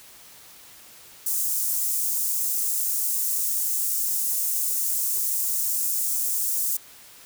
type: high-pass noise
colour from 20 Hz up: white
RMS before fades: -25 dBFS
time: 1.26-6.77 s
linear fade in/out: 5 ms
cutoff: 6800 Hz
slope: 24 dB/octave
effects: white hiss -48 dBFS RMS until 7.25 s